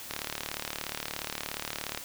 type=click train; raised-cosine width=0.2 ms; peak=-15 dBFS; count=70; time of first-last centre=0.11-1.975 s; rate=37 Hz; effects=white hiss -43 dBFS RMS until 2.04 s